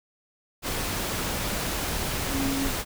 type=tone in noise; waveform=sine; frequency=272.7 Hz; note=C#4; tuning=28 cents flat; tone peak=-26 dBFS; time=2.3-2.7 s; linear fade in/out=50 ms; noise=pink; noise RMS=-29 dBFS; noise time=0.62-2.85 s; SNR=0 dB; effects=none